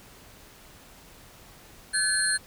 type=tone cluster; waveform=sine; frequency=1527 / 1715 / 4219 / 8700 / 9890 Hz; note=G6 / A6 / C8 / C#9 / D#9; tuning=-46 / -45 / +14 / -33 / -12 cents; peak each=-29 dBFS; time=1.93-2.38 s; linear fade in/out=20 ms; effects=pink hiss -51 dBFS RMS until 2.46 s